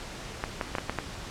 clicks, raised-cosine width 0.5 ms, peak -13 dBFS, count 6, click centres 0.439 / 0.612 / 0.752 / 0.784 / 0.896 / 0.987 s, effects pink hiss -40 dBFS RMS until 1.3 s + low-pass 7000 Hz 12 dB/octave

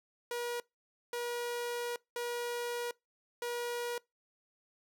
sawtooth tone bursts at uneven times, 480 Hz, B4, 49 cents flat, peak -31 dBFS, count 4, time 0.31-0.6 / 1.13-1.96 / 2.16-2.91 / 3.42-3.98 s, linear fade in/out 2 ms, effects noise-tail reverb RT60 0.2 s tail -24 dB re dry

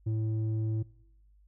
square tone with low-pass filter, 110 Hz, A2, in tune, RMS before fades -30 dBFS, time 0.06-0.83 s, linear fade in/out 10 ms, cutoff 230 Hz, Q 5.3, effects noise-tail reverb RT60 1.0 s tail -24 dB re dry + added 50 Hz sine -58 dBFS peak until 1.47 s

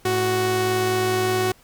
sawtooth tone pair together, 108.6 / 370.7 Hz, A2 / F#4, -22 / +3 cents, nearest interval octave + major sixth, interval 2125 cents, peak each -23 / -16 dBFS, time 0.05-1.52 s, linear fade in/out 5 ms, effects pink hiss -54 dBFS RMS until 1.63 s

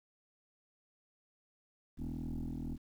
sine tone with frequency modulation, 145.1 Hz, D3, 21 cents flat, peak -35 dBFS, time 1.97-2.78 s, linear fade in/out 50 ms, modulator 41.1 Hz, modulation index 3.6, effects tanh soft clip ceiling -35 dBFS + 11-bit

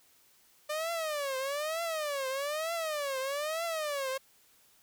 sawtooth tone with vibrato, 595 Hz, D5, 22 cents sharp, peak -28 dBFS, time 0.69-4.18 s, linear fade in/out 10 ms, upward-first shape triangle, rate 1.1 Hz, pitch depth 240 cents each way, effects white hiss -64 dBFS RMS until 4.82 s

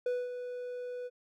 triangle tone with ADSR envelope, 493.9 Hz, B4, in tune, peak -26 dBFS, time 0.06-1.1 s, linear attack 4 ms, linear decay 220 ms, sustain -9 dB, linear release 37 ms, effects none

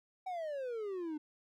triangle exponential sweep, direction down, 766 to 295.5 Hz, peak -35 dBFS, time 0.26-1.18 s, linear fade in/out 10 ms, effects none

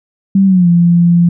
sine tone with pitch glide, 194.4 to 172.19 Hz, G3 to F3, -14 to -24 cents, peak -5 dBFS, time 0.35-1.29 s, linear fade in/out 5 ms, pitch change -210 cents, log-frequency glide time 0.46-0.68 s, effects none

